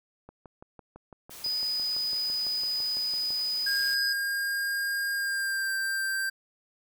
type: click train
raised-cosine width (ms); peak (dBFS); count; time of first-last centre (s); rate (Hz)
1; -32; 19; 0.29-3.305; 5.97
type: noise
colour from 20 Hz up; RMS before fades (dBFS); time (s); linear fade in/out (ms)
white; -45; 1.3-3.95; 10
type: tone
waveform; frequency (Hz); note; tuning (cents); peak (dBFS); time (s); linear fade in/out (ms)
sine; 4978; D#8; 0; -27; 1.44-4.13; 5
type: tone with pitch glide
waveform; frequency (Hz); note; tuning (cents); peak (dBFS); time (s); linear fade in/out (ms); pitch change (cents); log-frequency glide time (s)
square; 1615 to 1574.5; G#6 to G6; -49 to +7; -28; 3.66-6.3; 10; -44; 5.14-5.72
effects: none